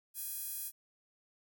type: tone with high-pass filter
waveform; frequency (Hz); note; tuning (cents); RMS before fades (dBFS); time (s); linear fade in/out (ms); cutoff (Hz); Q
sawtooth; 830; G#5; -1; -41; 0.14-0.72; 50; 11000; 1.1
effects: none